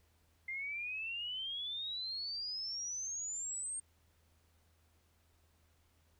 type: exponential sweep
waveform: sine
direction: up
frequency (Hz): 2084 to 8650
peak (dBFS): -38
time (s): 0.48-3.8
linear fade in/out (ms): 5
effects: added 81 Hz sine -70 dBFS peak until 6.19 s + pink hiss -74 dBFS RMS until 6.19 s